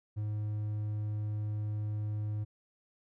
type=tone; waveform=triangle; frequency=105.7 Hz; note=G#2; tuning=31 cents sharp; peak=-30 dBFS; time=0.16-2.45 s; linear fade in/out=20 ms; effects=none